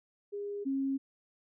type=tone pair in turn; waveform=sine; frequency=407 / 271.1 Hz; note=G#4 / C#4; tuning=-35 / -38 cents; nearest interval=perfect fifth; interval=703 cents; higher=first; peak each=-35 / -29 dBFS; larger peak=second; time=0.32-0.65 / 0.65-0.98 s; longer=neither; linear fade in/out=20 ms; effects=none